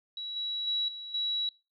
sine tone with level steps, 3900 Hz, B7, 23 cents flat, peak -35 / -31 / -27 / -39 / -28 dBFS, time 0.17-1.49 s, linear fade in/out 2 ms, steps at 0.36 / 0.67 / 0.88 / 1.14 s, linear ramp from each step 5 ms, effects noise-tail reverb RT60 0.3 s tail -23 dB re dry

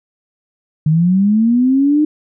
sine linear sweep, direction up, 150 to 307.2 Hz, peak -9 dBFS, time 0.86-2.05 s, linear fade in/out 5 ms, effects none

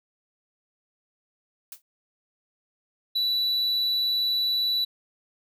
blue noise with exponential decay, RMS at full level -35 dBFS, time 1.72-1.82 s, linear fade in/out 2 ms, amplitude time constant 21 ms
triangle tone with vibrato, 3951 Hz, B7, in tune, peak -21 dBFS, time 3.15-4.85 s, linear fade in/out 10 ms, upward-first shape sine, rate 20 Hz, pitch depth 9 cents each way
effects none

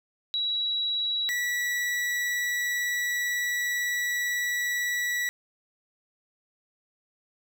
sine / 40% pulse tone pair in turn, 3894 / 1947 Hz, B7 / B6, -25 / -25 cents, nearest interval octave, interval 1200 cents, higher first, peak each -25 dBFS, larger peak neither, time 0.34-1.29 / 1.29-5.29 s, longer second, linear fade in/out 0 ms, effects none

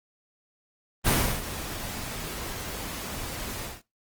pink noise with ADSR envelope, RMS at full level -21 dBFS, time 1.04-3.82 s, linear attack 34 ms, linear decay 340 ms, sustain -14 dB, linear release 180 ms, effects noise-tail reverb RT60 0.2 s tail -18 dB re dry + Opus 24 kbps

